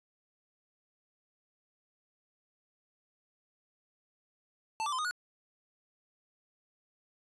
square tone with pitch steps, 885 / 1168 / 1030 / 1237 / 1456 Hz, A5 / D6 / C6 / D#6 / F#6, +10 / -10 / -28 / -10 / -28 cents, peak -32 dBFS, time 4.8-5.11 s, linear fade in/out 0 ms, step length 62 ms, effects resampled to 22050 Hz

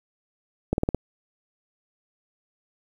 slowing click train, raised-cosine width 2 ms, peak -9 dBFS, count 5, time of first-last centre 0.73-0.947 s, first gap 51 ms, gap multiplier 1.04, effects 8-bit

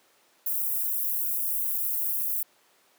white high-pass noise, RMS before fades -28 dBFS, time 0.46-2.43 s, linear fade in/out 5 ms, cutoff 12000 Hz, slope 24 dB/octave, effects pink hiss -62 dBFS RMS until 2.98 s + high-pass 400 Hz 12 dB/octave

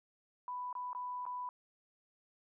sine tone with dropouts, 992 Hz, B5, 7 cents sharp, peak -38 dBFS, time 0.48-1.49 s, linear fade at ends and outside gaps 1 ms, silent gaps 0.728-0.752 / 0.931-0.949 / 1.254-1.264 s, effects none

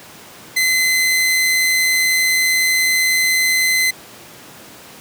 sawtooth tone, 2046 Hz, C7, 39 cents flat, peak -10 dBFS, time 0.56-3.91 s, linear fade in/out 10 ms, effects pink hiss -39 dBFS RMS until 5 s + high-pass 150 Hz 12 dB/octave

